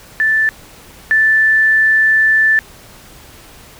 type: tone pair in turn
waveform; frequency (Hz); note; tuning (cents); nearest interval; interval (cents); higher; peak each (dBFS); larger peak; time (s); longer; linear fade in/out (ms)
sine; 1760 / 1760; A6 / A6; 0 / 0; unison; 0; neither; -10 / -8; second; 0.2-0.49 / 1.11-2.59; second; 0
effects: pink hiss -40 dBFS RMS until 3.79 s